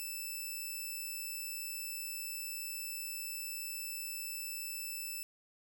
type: tone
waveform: 5% pulse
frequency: 2637 Hz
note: E7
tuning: in tune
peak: -30 dBFS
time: 0-5.23 s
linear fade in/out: 0 ms
effects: none